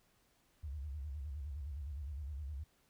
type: tone with vibrato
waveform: sine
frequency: 71.5 Hz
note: D2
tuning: 46 cents flat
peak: -40 dBFS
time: 0.63-2.64 s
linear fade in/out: 10 ms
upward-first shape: square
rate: 9.7 Hz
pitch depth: 130 cents each way
effects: pink hiss -73 dBFS RMS until 2.89 s